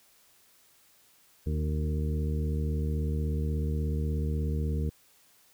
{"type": "harmonic tone with a mistuned harmonic", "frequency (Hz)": 76.4, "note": "D#2", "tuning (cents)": -31, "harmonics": [1, 2, 3, 4, 5, 6], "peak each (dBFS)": [-28, -33, -38, -44, -44, -41], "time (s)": [1.46, 4.9], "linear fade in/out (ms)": 10, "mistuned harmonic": 5, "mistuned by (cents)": -16, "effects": ["white hiss -62 dBFS RMS until 5.53 s"]}